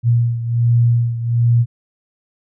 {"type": "beating tone pair", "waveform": "sine", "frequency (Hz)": [118, 119.3], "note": ["A#2", "A#2"], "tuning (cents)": [22, 41], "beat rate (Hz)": 1.3, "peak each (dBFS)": [-13, -18], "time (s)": [0.03, 1.66], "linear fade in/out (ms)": 50, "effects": []}